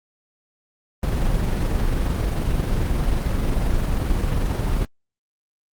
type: noise with amplitude modulation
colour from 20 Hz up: brown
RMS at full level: -19 dBFS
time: 1.03-4.85 s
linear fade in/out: 2 ms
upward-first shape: sine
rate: 22.5 Hz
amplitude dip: 30%
effects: Opus 24 kbps